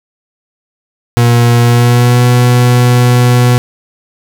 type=tone with pitch glide; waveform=40% pulse; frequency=119.2 to 122.98 Hz; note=A#2 to B2; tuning=+39 to -7 cents; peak=-4 dBFS; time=1.17-3.58 s; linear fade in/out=0 ms; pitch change=+54 cents; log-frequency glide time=1.62-2.24 s; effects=none